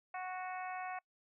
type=harmonic tone; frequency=368.9 Hz; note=F#4; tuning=5 cents flat; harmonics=2 / 3 / 4 / 5 / 6 / 7; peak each=-41 / -47 / -50 / -51 / -51 / -54 dBFS; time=0.14-0.99 s; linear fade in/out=5 ms; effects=noise-tail reverb RT60 0.1 s tail -26 dB re dry